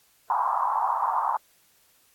pink band-pass noise, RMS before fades -25 dBFS, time 0.3-1.37 s, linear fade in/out 2 ms, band 830 to 1100 Hz, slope 48 dB/octave, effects white hiss -62 dBFS RMS until 2.14 s + AAC 64 kbps

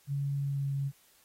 sine tone with pitch glide, 140.5 to 138.81 Hz, C#3 to C#3, +24 to +3 cents, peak -29 dBFS, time 0.07-0.92 s, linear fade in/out 50 ms, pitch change -21 cents, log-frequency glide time 0.37-0.71 s, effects white hiss -64 dBFS RMS until 1.24 s + AAC 48 kbps

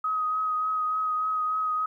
sine tone with vibrato, 1261 Hz, D#6, 23 cents sharp, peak -24 dBFS, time 0.04-1.86 s, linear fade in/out 5 ms, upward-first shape triangle, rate 3.4 Hz, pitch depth 21 cents each way, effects 11-bit

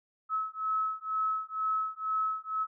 sine beating tone pair, 1291 / 1293.1 Hz, E6 / E6, -37 / -34 cents, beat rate 2.1 Hz, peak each -32 / -32 dBFS, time 0.29-2.67 s, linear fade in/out 50 ms, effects none

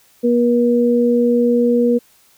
sine tone pair together, 240 / 480 Hz, B3 / B4, -49 / -49 cents, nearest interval octave, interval 1200 cents, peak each -14 dBFS, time 0.23-1.99 s, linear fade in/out 20 ms, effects white hiss -53 dBFS RMS until 2.37 s

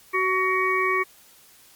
harmonic tone, 374.7 Hz, F#4, 22 cents sharp, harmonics 1 / 3 / 5 / 6, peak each -26 / -24 / -28 / -25 dBFS, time 0.13-1.04 s, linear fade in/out 20 ms, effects white hiss -53 dBFS RMS until 1.75 s + Opus 48 kbps

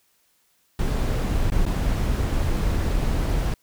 brown noise with dropouts, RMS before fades -22 dBFS, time 0.79-3.54 s, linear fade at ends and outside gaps 2 ms, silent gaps 1.502-1.519 / 1.654-1.663 s, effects white hiss -65 dBFS RMS until 3.62 s

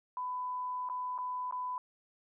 sine tone with dropouts, 1000 Hz, B5, 21 cents sharp, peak -34 dBFS, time 0.17-1.78 s, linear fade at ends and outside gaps 1 ms, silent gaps 0.889-0.898 / 1.179-1.186 / 1.511-1.524 s, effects none

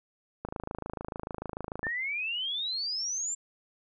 click train, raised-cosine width 1 ms, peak -21 dBFS, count 39, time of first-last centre 0.45-1.868 s, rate 26.8 Hz
sine exponential sweep, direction up, 1741 to 7450 Hz, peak -30 dBFS, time 1.83-3.35 s, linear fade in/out 10 ms
effects none

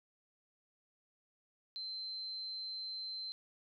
sine tone, 4100 Hz, C8, 36 cents flat, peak -40 dBFS, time 1.76-3.32 s, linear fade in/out 0 ms, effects none

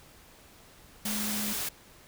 sine tone in noise, 210.7 Hz, G#3, 25 cents sharp, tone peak -34 dBFS, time 1.05-1.53 s, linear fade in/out 5 ms, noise white, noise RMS -33 dBFS, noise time 1.05-1.69 s, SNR -4 dB, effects pink hiss -55 dBFS RMS until 2.07 s

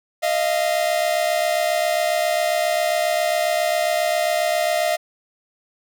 45% pulse tone pair together, 622.3 / 689.7 Hz, D#5 / F5, 0 / -22 cents, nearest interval major second, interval 178 cents, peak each -21 dBFS, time 0.22-4.97 s, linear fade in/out 20 ms, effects none

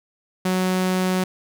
sawtooth tone, 185 Hz, F#3, in tune, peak -15 dBFS, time 0.45-1.24 s, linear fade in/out 5 ms, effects none

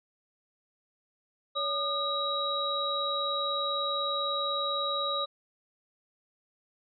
sine tone cluster, 564 / 1220 / 3850 Hz, C#5 / D#6 / B7, +30 / -34 / -45 cents, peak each -34 / -32 / -31 dBFS, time 1.55-5.26 s, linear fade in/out 20 ms, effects none

